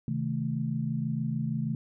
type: chord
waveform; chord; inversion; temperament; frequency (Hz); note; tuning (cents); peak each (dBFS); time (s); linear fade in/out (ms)
sine; A diminished; first; just; 132 / 158.4 / 220; C3 / Eb3 / A3; +16 / +31 / 0; -32; 0.08-1.75; 2
effects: none